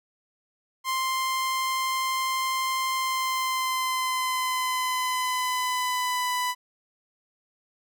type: tone with pitch glide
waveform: sawtooth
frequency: 1048 to 994.9 Hz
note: C6 to B5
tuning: +2 to +12 cents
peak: -21 dBFS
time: 0.84-6.55 s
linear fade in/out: 50 ms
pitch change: -90 cents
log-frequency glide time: 2.94-6.31 s
effects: none